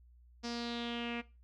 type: tone with low-pass filter sweep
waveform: sawtooth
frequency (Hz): 236.7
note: A#3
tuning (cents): +27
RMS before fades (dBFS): -39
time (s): 0.43-1.22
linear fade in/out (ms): 20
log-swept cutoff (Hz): 5300 to 2400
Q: 4.8
effects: noise-tail reverb RT60 0.3 s tail -19 dB re dry + added 60 Hz sine -58 dBFS peak until 1.43 s